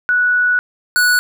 sine / square tone pair in turn, 1473 / 1473 Hz, F#6 / F#6, -8 / -8 cents, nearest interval unison, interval 0 cents, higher neither, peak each -11 dBFS, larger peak neither, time 0.09-0.59 / 0.96-1.19 s, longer first, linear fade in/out 0 ms, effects none

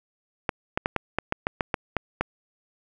clicks, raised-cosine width 0.5 ms, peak -8 dBFS, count 11, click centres 0.492 / 0.775 / 0.859 / 0.963 / 1.186 / 1.324 / 1.469 / 1.608 / 1.742 / 1.967 / 2.21 s, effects none

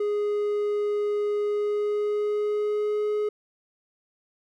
triangle tone with pitch glide, 414.7 to 420.7 Hz, G#4 to G#4, -3 to +22 cents, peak -21 dBFS, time 0-3.29 s, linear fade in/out 5 ms, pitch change +25 cents, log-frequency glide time 1.43-3.07 s, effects none

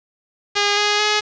5% pulse tone with pitch steps, 408.8 / 415 / 421.3 Hz, G#4 / G#4 / G#4, -27 / -1 / +25 cents, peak -4 dBFS, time 0.55-1.21 s, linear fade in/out 20 ms, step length 220 ms, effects resampled to 16000 Hz + 7-bit

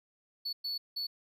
triangle tone bursts at uneven times, 4435 Hz, C#8, in tune, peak -32 dBFS, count 3, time 0.45-0.53 / 0.64-0.78 / 0.96-1.07 s, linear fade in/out 10 ms, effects none

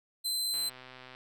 sawtooth tone, 4074 Hz, C8, 47 cents flat, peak -27 dBFS, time 0.24-0.7 s, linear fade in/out 20 ms
click train, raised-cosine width 0.3 ms, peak -32 dBFS, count 79, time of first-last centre 0.54-1.149 s, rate 128 Hz
effects none

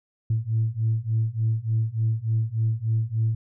sine beating tone pair, 110 / 113.4 Hz, A2 / A#2, 0 / -47 cents, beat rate 3.4 Hz, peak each -24 / -23 dBFS, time 0.3-3.35 s, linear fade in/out 5 ms, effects tanh soft clip ceiling -15 dBFS

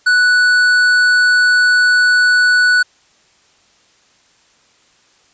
triangle tone with hard clipping, 1480 Hz, F#6, in tune, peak -10 dBFS, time 0.06-2.83 s, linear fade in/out 10 ms, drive 12 dB, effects white hiss -53 dBFS RMS until 5.33 s + resampled to 16000 Hz

